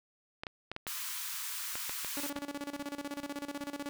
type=clicks; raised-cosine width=0.3 ms; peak=-22 dBFS; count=9; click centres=0.435 / 0.468 / 0.716 / 0.764 / 0.868 / 1.755 / 1.895 / 2.047 / 2.364 s
type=high-pass noise; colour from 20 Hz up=white; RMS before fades=-39 dBFS; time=0.87-2.3 s; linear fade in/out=5 ms; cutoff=920 Hz; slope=96 dB/octave
type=tone with tremolo; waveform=sawtooth; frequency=285.6 Hz; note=D4; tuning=48 cents flat; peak=-32 dBFS; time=2.17-3.89 s; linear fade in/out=0 ms; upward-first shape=square; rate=16 Hz; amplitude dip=80%
effects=none